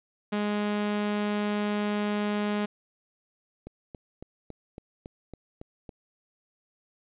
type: tone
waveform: sawtooth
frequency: 207.7 Hz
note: G#3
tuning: in tune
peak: -22 dBFS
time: 0.32-2.66 s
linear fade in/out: 10 ms
type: click train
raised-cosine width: 2 ms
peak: -27 dBFS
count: 9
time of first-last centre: 3.67-5.892 s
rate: 3.6 Hz
effects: resampled to 8000 Hz + 9-bit